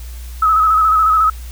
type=tone with vibrato; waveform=sine; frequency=1284 Hz; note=E6; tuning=46 cents flat; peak=-9 dBFS; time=0.42-1.3 s; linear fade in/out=5 ms; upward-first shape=square; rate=14 Hz; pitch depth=34 cents each way; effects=added 60 Hz sine -27 dBFS peak until 1.51 s + white hiss -41 dBFS RMS until 1.51 s